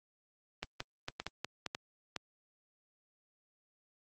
clicks, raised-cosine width 0.2 ms, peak -19 dBFS, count 9, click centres 0.63 / 0.804 / 1.084 / 1.2 / 1.266 / 1.446 / 1.663 / 1.749 / 2.163 s, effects high-pass 100 Hz 12 dB/octave + Opus 32 kbps

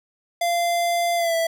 square tone with pitch glide, 690 to 661.1 Hz, F5 to E5, -21 to +5 cents, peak -20 dBFS, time 0.41-1.47 s, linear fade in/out 5 ms, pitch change -74 cents, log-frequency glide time 1.16-1.35 s, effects none

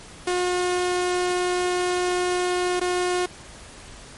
sawtooth tone with dropouts, 359.5 Hz, F#4, 50 cents flat, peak -17 dBFS, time 0.27-3.26 s, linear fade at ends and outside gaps 5 ms, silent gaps 2.798-2.812 s, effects pink hiss -43 dBFS RMS until 4.17 s + MP3 48 kbps

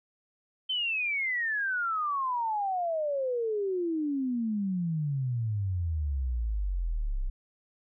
sine exponential sweep, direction down, 3113 to 30.87 Hz, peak -27 dBFS, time 0.69-7.3 s, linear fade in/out 10 ms, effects none

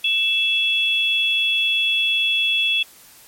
sine tone pair together, 2646 / 3375 Hz, E7 / G#7, +6 / +27 cents, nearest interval major third, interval 421 cents, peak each -19 dBFS, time 0.04-2.83 s, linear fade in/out 5 ms, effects white hiss -47 dBFS RMS until 3.27 s + MP3 64 kbps

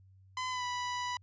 sawtooth tone with pitch glide, 1017 to 985.8 Hz, C6 to B5, -50 to -3 cents, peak -30 dBFS, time 0.37-1.17 s, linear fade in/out 2 ms, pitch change -53 cents, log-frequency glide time 0.5-0.64 s, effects added 95 Hz sine -57 dBFS peak until 1.22 s + resampled to 16000 Hz

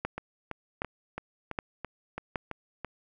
two click trains, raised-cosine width 0.5 ms, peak -15 / -20 dBFS, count 4 / 9, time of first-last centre 0.05-2.358 / 0.18-2.847 s, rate 1.3 / 3 Hz, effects none

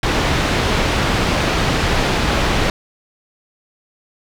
pink low-pass noise, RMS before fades -17 dBFS, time 0.03-2.7 s, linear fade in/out 2 ms, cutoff 4100 Hz, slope 12 dB/octave, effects none

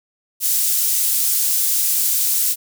pink high-pass noise, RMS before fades -18 dBFS, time 0.4-2.56 s, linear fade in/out 50 ms, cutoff 8900 Hz, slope 12 dB/octave, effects none

